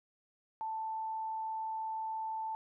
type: tone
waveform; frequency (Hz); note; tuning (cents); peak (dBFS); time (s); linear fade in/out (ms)
sine; 883; A5; +6; -35; 0.61-2.55; 0
effects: none